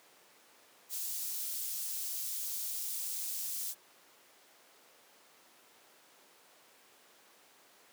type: high-pass noise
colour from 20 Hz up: white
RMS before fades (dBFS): -38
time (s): 0.89-3.75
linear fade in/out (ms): 50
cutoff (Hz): 5500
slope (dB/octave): 12
effects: pink hiss -61 dBFS RMS until 7.92 s + high-pass 400 Hz 12 dB/octave